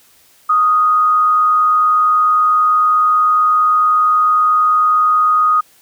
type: tone with frequency modulation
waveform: sine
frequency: 1244.5 Hz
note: D#6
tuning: in tune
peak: -9 dBFS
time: 0.49-5.61 s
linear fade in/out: 10 ms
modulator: 138 Hz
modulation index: 0.21
effects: white hiss -50 dBFS RMS until 5.81 s